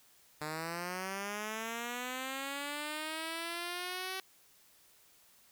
5% pulse linear sweep, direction up, 150.1 to 381.2 Hz, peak -26 dBFS, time 0.41-4.2 s, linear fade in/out 2 ms, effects white hiss -64 dBFS RMS until 5.51 s

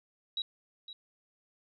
sine tone with echo, 3869 Hz, B7, 36 cents flat, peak -31 dBFS, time 0.37-0.42 s, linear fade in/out 2 ms, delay 510 ms, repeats 1, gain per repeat -12 dB, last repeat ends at 0.93 s, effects none

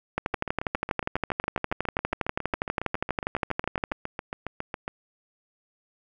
two click trains, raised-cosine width 0.5 ms, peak -16 / -10 dBFS, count 34 / 47, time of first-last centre 0.34-4.879 / 0.18-3.92 s, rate 7.27 / 12.3 Hz, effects none

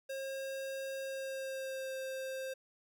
square tone with pitch glide, 538 to 527.8 Hz, C5 to C5, +48 to +15 cents, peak -39 dBFS, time 0.09-2.54 s, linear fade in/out 10 ms, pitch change -33 cents, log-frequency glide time 1.01-1.96 s, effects none

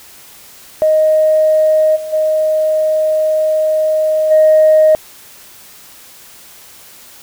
sine tone with level steps, 623 Hz, D#5, 2 cents sharp, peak -7 / -21 / -10 / -4 dBFS, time 0.82-4.95 s, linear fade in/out 0 ms, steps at 1.95 / 2.12 / 4.3 s, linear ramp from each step 20 ms, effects tanh soft clip ceiling -1 dBFS + white hiss -39 dBFS RMS until 7.22 s

